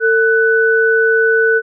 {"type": "tone pair together", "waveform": "sine", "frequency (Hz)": [450, 1492.8], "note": ["A4", "F#6"], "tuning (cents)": [39, 15], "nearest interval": "octave + major sixth", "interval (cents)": 2076, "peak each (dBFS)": -12, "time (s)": [0, 1.62], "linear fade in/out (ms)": 50, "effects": []}